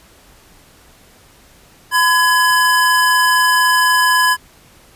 square tone pair together, 1012.2 / 1679 Hz, B5 / G#6, +42 / +18 cents, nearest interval major sixth, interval 876 cents, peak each -14 dBFS, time 1.91-4.37 s, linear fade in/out 50 ms, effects pink hiss -47 dBFS RMS until 4.95 s + resampled to 32000 Hz

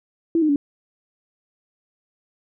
sine tone with pitch steps, 331.5 / 307.5 / 285.3 Hz, E4 / D#4 / C#4, +10 / -20 / +50 cents, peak -15 dBFS, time 0.35-0.56 s, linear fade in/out 2 ms, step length 70 ms, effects none

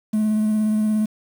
triangle tone with vibrato, 214.7 Hz, A3, 42 cents flat, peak -14 dBFS, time 0.13-1.06 s, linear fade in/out 10 ms, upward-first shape sine, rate 17 Hz, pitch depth 16 cents each way, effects tanh soft clip ceiling -11 dBFS + 7-bit

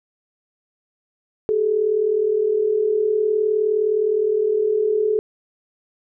sine tone pair together, 392 / 431.5 Hz, G4 / A4, 0 / -34 cents, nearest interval major second, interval 166 cents, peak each -23 / -17 dBFS, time 1.49-5.19 s, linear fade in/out 0 ms, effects none

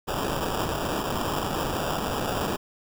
violet noise with sample-and-hold, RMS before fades -28 dBFS, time 0.07-2.57 s, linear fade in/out 20 ms, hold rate 2100 Hz, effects none

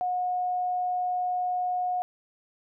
sine tone, 725 Hz, F#5, 35 cents flat, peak -25 dBFS, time 0.01-2.02 s, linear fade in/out 0 ms, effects none

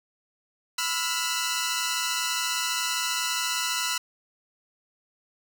10% pulse tone cluster, 996 / 1323 / 1428 Hz, B5 / E6 / F6, +14 / +6 / +38 cents, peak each -22 dBFS, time 0.78-3.98 s, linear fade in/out 5 ms, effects none

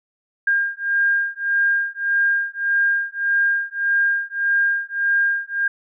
sine beating tone pair, 1608 / 1609.7 Hz, G6 / G6, +44 / +45 cents, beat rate 1.7 Hz, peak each -20 dBFS, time 0.47-5.68 s, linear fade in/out 5 ms, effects none

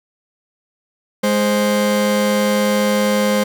40% pulse tone pair together, 207.7 / 523.4 Hz, G#3 / C5, 0 / 0 cents, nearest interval octave + major third, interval 1600 cents, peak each -16 dBFS, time 1.23-3.44 s, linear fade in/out 10 ms, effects none

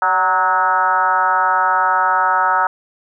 sine tone with frequency modulation, 1108.7 Hz, C#6, in tune, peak -12 dBFS, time 0.02-2.67 s, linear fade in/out 2 ms, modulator 180 Hz, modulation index 2.1, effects none

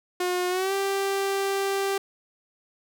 sawtooth tone with pitch glide, 360 to 392.6 Hz, F#4 to G4, -47 to +3 cents, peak -20 dBFS, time 0.2-1.98 s, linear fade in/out 5 ms, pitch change +150 cents, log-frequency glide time 0.49-0.73 s, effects none

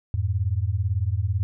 sine beating tone pair, 87.31 / 105.31 Hz, F2 / G#2, 0 / +25 cents, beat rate 18 Hz, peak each -24 dBFS, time 0.14-1.43 s, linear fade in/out 0 ms, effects none

